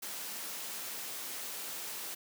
white noise, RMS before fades -41 dBFS, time 0.02-2.15 s, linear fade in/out 10 ms, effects high-pass 200 Hz 12 dB/octave

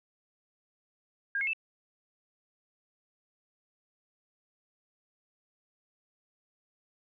sine tone with pitch steps, 1615 / 2165 / 2641 Hz, G#6 / C#7 / E7, -49 / -41 / +3 cents, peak -28 dBFS, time 1.35-1.533 s, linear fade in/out 2 ms, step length 61 ms, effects none

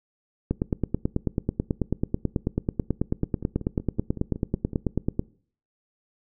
two click trains, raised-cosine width 3 ms, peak -21 / -10 dBFS, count 9 / 44, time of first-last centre 3.24-4.733 / 0.51-5.194 s, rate 5.36 / 9.18 Hz, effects noise-tail reverb RT60 0.5 s tail -22 dB re dry

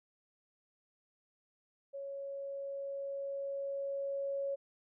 sine tone with level ramp, 554.4 Hz, C#5, in tune, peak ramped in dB -40 to -33 dBFS, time 1.93-4.56 s, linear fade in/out 20 ms, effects none

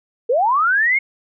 sine linear sweep, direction up, 440.1 to 2200 Hz, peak -13 dBFS, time 0.29-0.99 s, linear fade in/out 10 ms, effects none

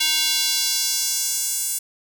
square tone with high-pass filter sweep, 311.1 Hz, D#4, in tune, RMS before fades -22 dBFS, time 0-1.79 s, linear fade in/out 10 ms, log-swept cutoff 3200 to 8500 Hz, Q 1.6, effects none

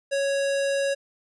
square tone, 554.4 Hz, C#5, in tune, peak -23 dBFS, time 0.11-0.95 s, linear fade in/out 20 ms, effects resampled to 24000 Hz

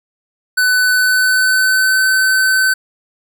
square tone with pitch glide, 1500 to 1526.2 Hz, F#6 to G6, +23 to -47 cents, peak -11 dBFS, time 0.57-2.74 s, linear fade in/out 10 ms, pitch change +30 cents, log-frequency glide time 0.83-2.04 s, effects none

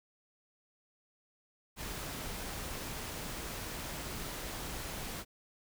pink noise, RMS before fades -41 dBFS, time 1.76-5.25 s, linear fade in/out 50 ms, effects none

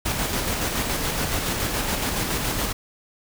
pink noise with tremolo, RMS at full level -24 dBFS, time 0.05-2.73 s, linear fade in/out 10 ms, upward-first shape square, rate 7.1 Hz, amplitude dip 30%, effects none

